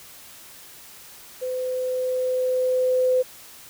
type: tone with level ramp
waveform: sine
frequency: 509 Hz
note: C5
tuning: 48 cents flat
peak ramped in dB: -25 to -16 dBFS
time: 1.41-3.23 s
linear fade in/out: 20 ms
effects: white hiss -45 dBFS RMS until 3.69 s